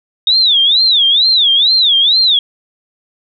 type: tone with vibrato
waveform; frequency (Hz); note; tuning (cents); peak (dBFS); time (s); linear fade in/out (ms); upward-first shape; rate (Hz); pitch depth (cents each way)
sine; 3652; A#7; -36; -7; 0.27-2.39; 2; sine; 2.2; 240
effects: none